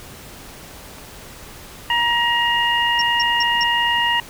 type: clicks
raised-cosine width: 0.5 ms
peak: -24 dBFS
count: 5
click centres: 0.984 / 1.99 / 2.107 / 2.509 / 2.955 s
type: harmonic tone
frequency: 946 Hz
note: A#5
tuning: 25 cents sharp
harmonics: 1 / 2 / 3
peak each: -20 / -20 / -20 dBFS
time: 1.9-4.2 s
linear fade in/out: 2 ms
type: tone bursts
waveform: sine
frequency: 5500 Hz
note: F8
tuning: 27 cents flat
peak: -20 dBFS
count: 4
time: 2.99-3.634 s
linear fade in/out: 2 ms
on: 26 ms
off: 180 ms
effects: pink hiss -39 dBFS RMS until 4.29 s